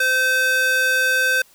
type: tone with high-pass filter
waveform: square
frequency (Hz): 515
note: C5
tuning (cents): -28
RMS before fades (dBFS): -18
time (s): 0-1.42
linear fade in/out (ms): 5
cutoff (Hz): 1200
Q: 5.7
effects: white hiss -53 dBFS RMS until 1.54 s

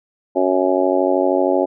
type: harmonic tone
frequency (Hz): 92.9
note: F#2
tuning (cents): +7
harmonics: 3 / 4 / 5 / 6 / 7 / 8 / 9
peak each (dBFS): -21 / -19 / -26 / -19 / -21 / -31 / -24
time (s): 0.35-1.66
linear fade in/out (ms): 20
effects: none

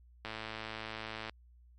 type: click train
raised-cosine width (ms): 0.3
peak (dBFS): -24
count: 116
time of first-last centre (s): 0.25-1.295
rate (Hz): 110
effects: added 60 Hz sine -57 dBFS peak until 1.78 s + MP3 64 kbps

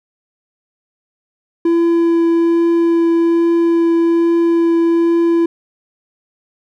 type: tone with vibrato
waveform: triangle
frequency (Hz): 336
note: E4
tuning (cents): +33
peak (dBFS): -8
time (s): 1.65-5.46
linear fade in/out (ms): 5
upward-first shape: triangle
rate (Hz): 1.2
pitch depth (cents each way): 9
effects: none

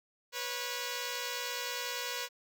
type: tone pair together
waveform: 5% pulse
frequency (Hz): 488.8 / 548.7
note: B4 / C#5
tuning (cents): -18 / -18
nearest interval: major second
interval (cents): 200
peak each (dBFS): -25 / -28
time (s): 0.32-2.29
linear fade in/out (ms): 50
effects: none

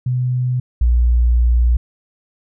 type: tone pair in turn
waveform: sine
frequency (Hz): 125.7 / 59.67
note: B2 / A#1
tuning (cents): +31 / +41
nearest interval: octave + minor second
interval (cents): 1290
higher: first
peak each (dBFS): -15 / -10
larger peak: second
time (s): 0.06-0.6 / 0.81-1.77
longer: second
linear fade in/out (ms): 5
effects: none

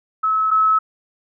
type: tone pair in turn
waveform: sine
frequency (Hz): 1294 / 1294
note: E6 / E6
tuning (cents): -32 / -32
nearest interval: unison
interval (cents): 0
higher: neither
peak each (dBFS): -15 / -12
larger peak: second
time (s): 0.23-0.51 / 0.51-0.79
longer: neither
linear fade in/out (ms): 10
effects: none

